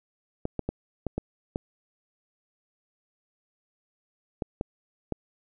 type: clicks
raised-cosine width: 2 ms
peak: -15 dBFS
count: 9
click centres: 0.454 / 0.593 / 0.69 / 1.067 / 1.18 / 1.559 / 4.422 / 4.611 / 5.123 s
effects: none